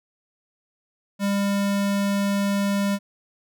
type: tone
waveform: square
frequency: 200 Hz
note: G3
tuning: 35 cents sharp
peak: -21 dBFS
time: 1.19-2.99 s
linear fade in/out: 50 ms
effects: none